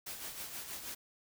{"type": "noise with tremolo", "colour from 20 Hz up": "white", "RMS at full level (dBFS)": -42, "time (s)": [0.06, 0.95], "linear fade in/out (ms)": 10, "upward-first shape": "sine", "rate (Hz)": 6.3, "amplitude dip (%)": 50, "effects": []}